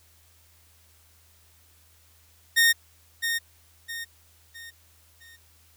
sawtooth tone with echo, 1844 Hz, A#6, 19 cents flat, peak -13 dBFS, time 2.56-2.73 s, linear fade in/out 20 ms, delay 660 ms, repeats 4, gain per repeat -8 dB, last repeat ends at 5.37 s, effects added 81 Hz sine -60 dBFS peak until 5.76 s + white hiss -60 dBFS RMS until 5.76 s

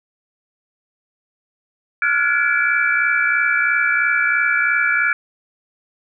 sine tone cluster, 1393 / 1456 / 1692 / 2317 Hz, F6 / F#6 / G#6 / D7, -5 / -28 / +32 / -24 cents, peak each -20 dBFS, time 2.02-5.13 s, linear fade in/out 2 ms, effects none

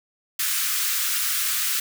white high-pass noise, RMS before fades -24 dBFS, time 0.39-1.8 s, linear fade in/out 5 ms, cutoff 1200 Hz, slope 48 dB/octave, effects none

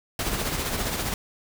pink noise with tremolo, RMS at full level -26 dBFS, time 0.19-1.14 s, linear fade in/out 2 ms, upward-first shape sine, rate 15 Hz, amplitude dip 45%, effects none

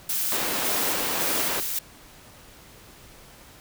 blue noise with tremolo, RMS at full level -26 dBFS, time 0.09-1.79 s, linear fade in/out 5 ms, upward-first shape square, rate 1.8 Hz, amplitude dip 30%
pink band-pass noise, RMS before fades -30 dBFS, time 0.32-1.6 s, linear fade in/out 0 ms, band 290 to 5700 Hz, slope 12 dB/octave
effects pink hiss -49 dBFS RMS until 3.6 s

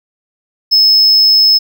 triangle tone, 5200 Hz, E8, 24 cents flat, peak -4 dBFS, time 0.71-1.59 s, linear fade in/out 20 ms, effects none

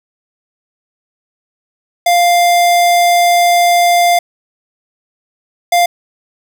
square tone bursts at uneven times, 698.5 Hz, F5, in tune, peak -8 dBFS, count 2, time 2.06-4.19 / 5.72-5.86 s, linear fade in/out 5 ms, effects none

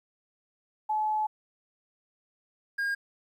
sine / triangle tone pair in turn, 858 / 1619.7 Hz, A5 / G#6, -44 / -44 cents, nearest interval major seventh, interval 1100 cents, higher second, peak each -25 dBFS, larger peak neither, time 0.89-1.27 / 2.78-2.95 s, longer first, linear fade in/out 10 ms, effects 11-bit

